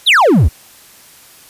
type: exponential sweep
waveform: triangle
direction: down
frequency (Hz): 4186 to 58.27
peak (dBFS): -4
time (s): 0.06-0.49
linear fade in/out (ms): 20
effects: white hiss -42 dBFS RMS until 1.49 s + resampled to 32000 Hz